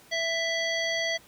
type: harmonic tone with a mistuned harmonic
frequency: 661 Hz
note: E5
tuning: 5 cents sharp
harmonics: 1 / 3 / 5 / 7 / 9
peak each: -31 / -29 / -33 / -36 / -39 dBFS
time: 0.11-1.18 s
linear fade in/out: 20 ms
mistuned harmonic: 7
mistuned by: -23 cents
effects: pink hiss -54 dBFS RMS until 1.27 s + high-pass 100 Hz 12 dB/octave